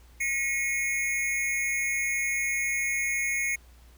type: tone with amplitude modulation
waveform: square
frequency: 2177 Hz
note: C#7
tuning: 32 cents flat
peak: -23 dBFS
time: 0.2-3.56 s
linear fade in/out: 10 ms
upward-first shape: sine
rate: 260 Hz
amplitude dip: 75%
effects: added 60 Hz sine -51 dBFS peak until 3.97 s + pink hiss -60 dBFS RMS until 3.97 s